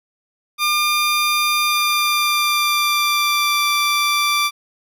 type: tone with pitch glide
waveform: 15% pulse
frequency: 1200 to 1173.9 Hz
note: D6 to D6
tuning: +37 to -1 cents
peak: -9 dBFS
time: 0.58-4.51 s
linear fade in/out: 50 ms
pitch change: -38 cents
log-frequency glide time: 1.65-3.68 s
effects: none